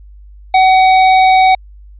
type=tone; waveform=square; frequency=753 Hz; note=F#5; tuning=30 cents sharp; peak=-6 dBFS; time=0.54-1.55 s; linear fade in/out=5 ms; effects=added 50 Hz sine -34 dBFS peak until 1.99 s + resampled to 8000 Hz